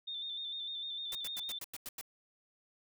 sine tone with vibrato, 3607 Hz, A7, 42 cents sharp, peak -38 dBFS, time 0.07-1.59 s, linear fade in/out 10 ms, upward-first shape square, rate 6.6 Hz, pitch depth 33 cents each way
white noise bursts, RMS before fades -43 dBFS, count 8, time 1.12-2.012 s, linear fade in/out 2 ms, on 31 ms, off 92 ms
effects none

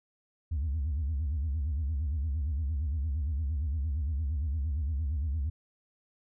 sine tone with vibrato, 73.9 Hz, D2, 11 cents sharp, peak -26 dBFS, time 0.51-5.5 s, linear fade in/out 10 ms, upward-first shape sine, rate 8.7 Hz, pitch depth 200 cents each way, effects tanh soft clip ceiling -26 dBFS

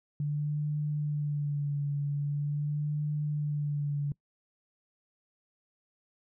sine tone with vibrato, 146.3 Hz, D3, 6 cents flat, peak -28 dBFS, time 0.2-4.12 s, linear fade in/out 2 ms, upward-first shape sine, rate 0.43 Hz, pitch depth 35 cents each way, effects noise-tail reverb RT60 0.1 s tail -23 dB re dry

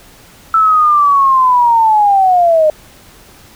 sine linear sweep, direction down, 1325 to 606 Hz, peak -6 dBFS, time 0.54-2.7 s, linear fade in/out 2 ms, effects pink hiss -41 dBFS RMS until 3.55 s

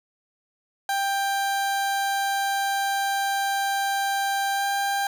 30% pulse tone with pitch glide, 790 to 795.5 Hz, G5 to G5, +13 to +25 cents, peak -20 dBFS, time 0.89-5.07 s, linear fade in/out 2 ms, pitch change +12 cents, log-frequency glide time 4.54-4.65 s, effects none

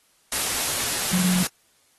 sine tone in noise, 181.6 Hz, F#3, 32 cents flat, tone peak -20 dBFS, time 1.13-1.43 s, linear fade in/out 2 ms, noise white, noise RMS -25 dBFS, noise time 0.32-1.47 s, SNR +2 dB, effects white hiss -62 dBFS RMS until 1.98 s + AAC 32 kbps

